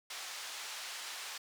white band-pass noise, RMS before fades -44 dBFS, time 0.1-1.38 s, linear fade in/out 5 ms, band 820 to 5700 Hz, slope 12 dB/octave, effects none

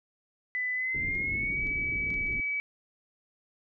sine tone with pitch glide, 2000 to 2284 Hz, B6 to D7, +21 to -49 cents, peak -28 dBFS, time 0.55-2.6 s, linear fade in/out 0 ms, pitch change +230 cents, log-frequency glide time 0.74-1.63 s
pink low-pass noise, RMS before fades -39 dBFS, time 0.94-2.41 s, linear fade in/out 10 ms, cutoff 370 Hz, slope 24 dB/octave
clicks, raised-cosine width 0.2 ms, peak -38 / -36 / -33 / -34 / -42 / -42 dBFS, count 6, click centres 1.151 / 1.67 / 2.104 / 2.141 / 2.268 / 2.325 s
effects none

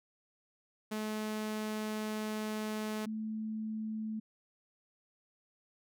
sawtooth / sine tone pair in turn, 215 / 218 Hz, A3 / A3, -40 / -16 cents, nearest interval unison, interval 24 cents, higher second, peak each -31 / -35 dBFS, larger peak first, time 0.91-3.06 / 3.06-4.2 s, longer first, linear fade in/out 10 ms, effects none

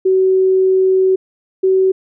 sine tone pair in turn, 377.3 / 378.7 Hz, F#4 / F#4, +34 / +40 cents, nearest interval unison, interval 6 cents, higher second, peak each -9 dBFS, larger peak neither, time 0.05-1.16 / 1.63-1.92 s, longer first, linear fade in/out 10 ms, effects none

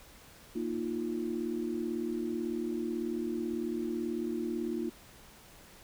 sine chord, Bb suspended fourth, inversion none, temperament equal, 233.1 / 311.1 / 349.2 Hz, Bb3 / Eb4 / F4, 0 / 0 / 0 cents, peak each -36 / -37 / -35 dBFS, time 0.55-4.9 s, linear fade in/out 10 ms, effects pink hiss -55 dBFS RMS until 5.83 s

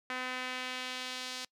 sawtooth tone with band-pass filter sweep, 254.4 Hz, C4, 48 cents flat, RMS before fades -39 dBFS, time 0.1-1.45 s, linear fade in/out 2 ms, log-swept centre 1900 to 4600 Hz, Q 1.3, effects noise-tail reverb RT60 0.1 s tail -25 dB re dry

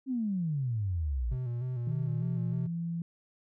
sine exponential sweep, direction down, 273.7 to 51.3 Hz, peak -28 dBFS, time 0.06-1.37 s, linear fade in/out 50 ms
triangle tone with vibrato, 123.47 Hz, B2, in tune, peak -29 dBFS, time 1.31-2.67 s, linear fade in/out 10 ms, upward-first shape square, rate 3.3 Hz, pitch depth 53 cents each way
sine tone with pitch glide, 155.56 to 168.66 Hz, D#3 to E3, 0 to +40 cents, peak -31 dBFS, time 1.87-3.02 s, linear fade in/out 2 ms, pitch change +140 cents, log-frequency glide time 2.17-2.25 s
effects tanh soft clip ceiling -19 dBFS

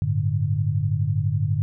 sine chord, G suspended second, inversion none, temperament equal, 98 / 110 / 146.83 Hz, G2 / A2 / D3, 0 / 0 / 0 cents, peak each -24 dBFS, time 0.02-1.62 s, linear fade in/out 0 ms, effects none

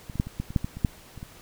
clicks, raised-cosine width 5 ms, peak -24 / -24 / -10 / -23 / -16 / -24 / -9 / -16 / -24 / -8 / -28 / -24 dBFS, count 12, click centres 0.098 / 0.156 / 0.199 / 0.27 / 0.4 / 0.505 / 0.562 / 0.645 / 0.77 / 0.848 / 1.177 / 1.229 s, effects pink hiss -50 dBFS RMS until 1.41 s

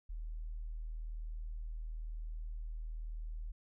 sine tone, 39.49 Hz, D#1, 26 cents sharp, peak -39 dBFS, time 0.09-3.52 s, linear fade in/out 10 ms, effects none

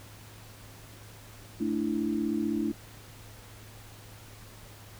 sine chord, A suspended fourth, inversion none, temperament equal, 220 / 293.7 / 329.6 Hz, A3 / D4 / E4, 0 / 0 / 0 cents, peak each -31 dBFS, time 1.6-2.72 s, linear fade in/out 10 ms, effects added 106 Hz sine -50 dBFS peak until 4.99 s + pink hiss -51 dBFS RMS until 4.99 s

